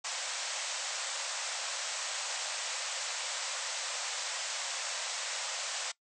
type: band-pass noise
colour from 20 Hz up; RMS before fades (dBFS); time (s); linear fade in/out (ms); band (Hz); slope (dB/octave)
white; -37; 0.04-5.92; 10; 510 to 8200; 96
effects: noise-tail reverb RT60 0.1 s tail -20 dB re dry